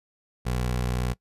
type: tone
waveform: 20% pulse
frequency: 61.6 Hz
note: B1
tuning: 4 cents flat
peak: -20 dBFS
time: 0.45-1.14 s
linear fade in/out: 20 ms
effects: noise-tail reverb RT60 0.1 s tail -21 dB re dry + resampled to 32000 Hz